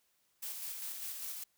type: noise with tremolo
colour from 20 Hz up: blue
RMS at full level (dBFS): -41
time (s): 0.42-1.44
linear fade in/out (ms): 10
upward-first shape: square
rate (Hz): 5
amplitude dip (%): 30
effects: white hiss -75 dBFS RMS until 1.57 s